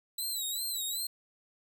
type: tone with vibrato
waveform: 15% pulse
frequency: 3951 Hz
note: B7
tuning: in tune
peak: -26 dBFS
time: 0.18-1.07 s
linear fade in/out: 5 ms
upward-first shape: sine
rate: 2.6 Hz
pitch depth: 99 cents each way
effects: none